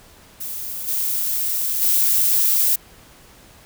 violet noise with level steps, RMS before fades -29 / -22 / -17 dBFS, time 0.4-2.76 s, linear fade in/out 10 ms, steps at 0.87 / 1.81 s, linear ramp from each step 20 ms, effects pink hiss -48 dBFS RMS until 3.65 s

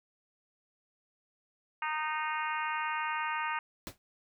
harmonic tone, 308.6 Hz, D#4, 14 cents flat, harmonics 3 / 4 / 5 / 6 / 7 / 8 / 9, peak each -35 / -37 / -39 / -41 / -42 / -43 / -44 dBFS, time 1.82-3.59 s, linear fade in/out 2 ms
pink noise with exponential decay, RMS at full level -37 dBFS, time 3.87-3.98 s, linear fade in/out 0 ms, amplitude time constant 22 ms
effects none

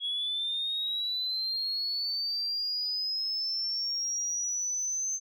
sine linear sweep, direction up, 3322 to 6272 Hz, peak -28 dBFS, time 0-5.2 s, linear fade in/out 50 ms, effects tanh soft clip ceiling -24 dBFS

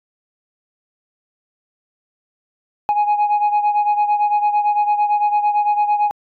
sine beating tone pair, 830.6 / 839.5 Hz, G#5 / G#5, 0 / +18 cents, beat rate 8.9 Hz, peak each -13 / -18 dBFS, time 2.89-6.11 s, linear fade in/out 0 ms, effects tanh soft clip ceiling -11 dBFS

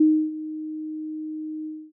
sine tone with ADSR envelope, 310.4 Hz, D#4, 4 cents flat, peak -12 dBFS, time 0-1.92 s, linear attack 8 ms, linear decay 300 ms, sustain -17 dB, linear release 260 ms, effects none

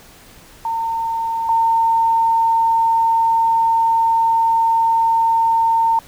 sine tone pair in turn, 910 / 910 Hz, A#5 / A#5, -42 / -42 cents, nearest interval unison, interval 0 cents, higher neither, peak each -18 / -12 dBFS, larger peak second, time 0.65-1.49 / 1.49-5.99 s, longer second, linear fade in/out 2 ms, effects pink hiss -44 dBFS RMS until 6.07 s

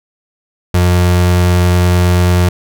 35% pulse tone, 89 Hz, F2, 33 cents sharp, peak -6 dBFS, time 0.74-2.49 s, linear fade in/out 5 ms, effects none

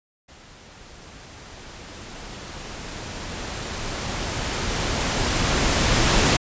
pink noise with level ramp, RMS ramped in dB -47 to -17 dBFS, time 0.28-6.37 s, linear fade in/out 10 ms, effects resampled to 16000 Hz

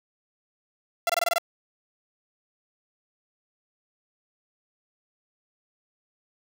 sawtooth tone bursts, 680 Hz, F5, 46 cents flat, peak -17 dBFS, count 7, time 1.07-1.383 s, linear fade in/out 2 ms, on 25 ms, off 23 ms, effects none

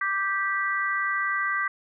sine chord, G major, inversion second, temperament just, 1176 / 1568 / 1960 Hz, D6 / G6 / B6, +2 / 0 / -14 cents, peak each -28 dBFS, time 0.01-1.68 s, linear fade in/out 5 ms, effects none

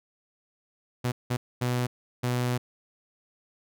sawtooth tone bursts at uneven times, 123.47 Hz, B2, in tune, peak -21 dBFS, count 4, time 1.04-1.12 / 1.3-1.37 / 1.61-1.87 / 2.23-2.58 s, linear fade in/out 10 ms, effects none

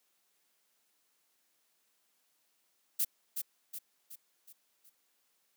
violet noise with echo, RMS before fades -30 dBFS, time 2.99-3.05 s, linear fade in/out 10 ms, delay 370 ms, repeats 5, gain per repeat -6 dB, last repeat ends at 4.9 s, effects white hiss -75 dBFS RMS until 5.56 s + high-pass 200 Hz 12 dB/octave

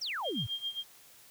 sine exponential sweep, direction down, 6050 to 94.7 Hz, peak -33 dBFS, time 0.01-0.47 s, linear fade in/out 10 ms
sine tone with tremolo, 3207 Hz, G7, 39 cents sharp, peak -31 dBFS, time 0.23-0.84 s, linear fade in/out 50 ms, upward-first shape sine, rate 7.4 Hz, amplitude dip 85%
effects white hiss -57 dBFS RMS until 1.3 s

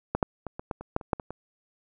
clicks, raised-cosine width 1 ms, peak -11 / -8 / -20 / -21 / -16 / -25 / -10 / -27 / -9 / -21 / -22 dBFS, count 11, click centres 0.15 / 0.228 / 0.467 / 0.595 / 0.712 / 0.81 / 0.964 / 1.012 / 1.132 / 1.198 / 1.306 s, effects none

